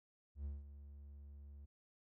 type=tone with ADSR envelope; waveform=triangle; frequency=71.2 Hz; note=C#2; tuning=47 cents sharp; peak=-38 dBFS; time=0.35-1.66 s; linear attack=100 ms; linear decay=180 ms; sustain=-12 dB; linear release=14 ms; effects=none